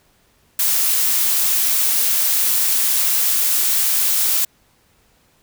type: noise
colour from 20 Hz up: blue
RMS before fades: -17 dBFS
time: 0.59-4.45 s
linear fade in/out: 5 ms
effects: pink hiss -58 dBFS RMS until 5.42 s